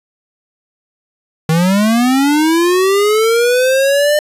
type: linear sweep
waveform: square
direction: up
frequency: 155.56 to 603 Hz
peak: -10 dBFS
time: 1.49-4.19 s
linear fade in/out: 2 ms
effects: resampled to 32000 Hz + 8-bit